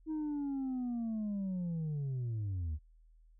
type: linear sweep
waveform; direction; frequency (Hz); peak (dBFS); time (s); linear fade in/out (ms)
sine; down; 317.6 to 71.9; -31; 0.06-2.79; 50
effects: tanh soft clip ceiling -33 dBFS + added 40 Hz sine -59 dBFS peak until 3.39 s